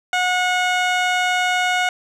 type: tone with low-pass filter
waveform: 15% pulse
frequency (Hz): 728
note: F#5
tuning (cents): -28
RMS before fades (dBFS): -19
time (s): 0.13-1.89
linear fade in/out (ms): 2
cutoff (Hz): 6300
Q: 0.59
effects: none